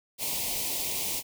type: band-stop noise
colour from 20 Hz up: white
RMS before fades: -31 dBFS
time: 0.18-1.23 s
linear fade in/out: 50 ms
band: 1000 to 2100 Hz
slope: 48 dB/octave
effects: none